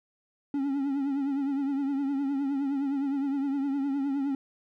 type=tone with vibrato; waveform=triangle; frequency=277.2 Hz; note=C#4; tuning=in tune; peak=-24 dBFS; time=0.54-4.35 s; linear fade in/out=2 ms; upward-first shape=triangle; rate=9.7 Hz; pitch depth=77 cents each way; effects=none